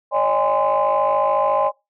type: tone cluster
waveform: sine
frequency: 556 / 610 / 819 / 1033 Hz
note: C#5 / D#5 / G#5 / C6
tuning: +5 / -34 / -24 / -22 cents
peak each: -20 dBFS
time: 0.11-1.72 s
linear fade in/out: 50 ms
effects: noise-tail reverb RT60 0.2 s tail -20 dB re dry + tanh soft clip ceiling -9 dBFS